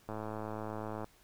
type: click train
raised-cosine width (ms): 1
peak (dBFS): -26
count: 104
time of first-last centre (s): 0.09-1.044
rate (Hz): 108
effects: pink hiss -64 dBFS RMS until 1.23 s